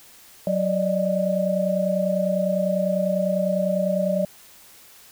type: tone cluster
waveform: sine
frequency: 185.2 / 584 / 614 Hz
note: F#3 / D5 / D#5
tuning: +2 / -10 / -23 cents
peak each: -24 dBFS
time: 0.47-4.25 s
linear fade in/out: 2 ms
effects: white hiss -49 dBFS RMS until 5.11 s